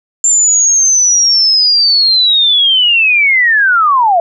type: linear sweep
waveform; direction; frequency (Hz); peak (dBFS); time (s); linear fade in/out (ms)
sine; down; 7310 to 655; -6; 0.24-4.2; 2
effects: none